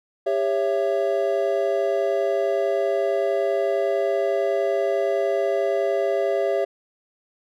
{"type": "chord", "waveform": "triangle", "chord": "C# diminished", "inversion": "second", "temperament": "just", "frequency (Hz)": [399.1, 554.4, 665.2], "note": ["G4", "C#5", "E5"], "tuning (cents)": [31, 0, 16], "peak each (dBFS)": -22, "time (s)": [0.26, 6.65], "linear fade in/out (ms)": 10, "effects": []}